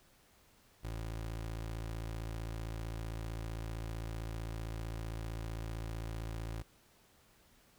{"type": "tone", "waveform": "25% pulse", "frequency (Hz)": 55.5, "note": "A1", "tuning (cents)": 16, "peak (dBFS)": -35, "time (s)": [0.83, 6.63], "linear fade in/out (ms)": 20, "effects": ["pink hiss -66 dBFS RMS until 7.78 s"]}